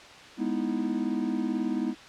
triangle chord, E major seventh, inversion first, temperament equal, 207.7 / 246.9 / 311.1 / 329.6 Hz, G#3 / B3 / D#4 / E4, 0 / 0 / 0 / 0 cents, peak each -31 / -28 / -30 / -32 dBFS, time 0.37-1.95 s, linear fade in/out 50 ms, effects white hiss -47 dBFS RMS until 2.08 s + low-pass 4000 Hz 12 dB/octave

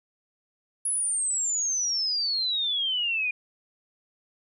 sine exponential sweep, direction down, 10548 to 2425 Hz, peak -24 dBFS, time 0.85-3.31 s, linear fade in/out 5 ms, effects none

